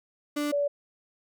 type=tone pair in turn; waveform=35% pulse / sine; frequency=293.7 / 574.6 Hz; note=D4 / D5; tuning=0 / -38 cents; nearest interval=octave; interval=1162 cents; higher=second; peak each=-25 / -23 dBFS; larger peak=second; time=0.36-0.52 / 0.52-0.68 s; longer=neither; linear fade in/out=10 ms; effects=none